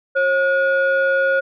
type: tone pair together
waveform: sine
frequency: 540.9 / 1444 Hz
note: C#5 / F#6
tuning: -43 / -43 cents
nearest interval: octave + perfect fourth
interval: 1700 cents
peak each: -15 / -16 dBFS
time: 0.15-1.41 s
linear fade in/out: 20 ms
effects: tanh soft clip ceiling -10 dBFS